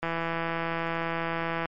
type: click train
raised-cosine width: 0.5 ms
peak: -15 dBFS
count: 271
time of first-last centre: 0.03-1.657 s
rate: 166 Hz
effects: MP3 48 kbps